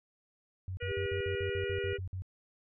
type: tone bursts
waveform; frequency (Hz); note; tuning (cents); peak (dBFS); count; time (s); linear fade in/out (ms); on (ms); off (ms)
sine; 93.2; F#2; +13; -35; 11; 0.68-2.221; 0; 91; 54
type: harmonic tone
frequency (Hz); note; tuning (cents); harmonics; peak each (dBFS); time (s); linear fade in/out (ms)
482.3; B4; -41; 1 / 3 / 4 / 5 / 6; -38 / -43 / -44 / -45 / -46; 0.8-1.98; 20
type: tone with vibrato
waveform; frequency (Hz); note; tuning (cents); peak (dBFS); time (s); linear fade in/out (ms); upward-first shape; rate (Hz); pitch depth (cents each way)
sine; 398.3; G4; +28; -34; 0.87-2; 50; triangle; 7.7; 8
effects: none